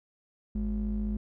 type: ring-modulated tone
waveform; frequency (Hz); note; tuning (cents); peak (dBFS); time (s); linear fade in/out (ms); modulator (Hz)
triangle; 79.2; D#2; +31; -23; 0.55-1.17; 5; 131
effects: none